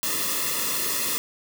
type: noise with comb filter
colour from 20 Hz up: white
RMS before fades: -26 dBFS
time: 0.03-1.18 s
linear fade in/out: 0 ms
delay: 1.3 ms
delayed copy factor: -0.9
effects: none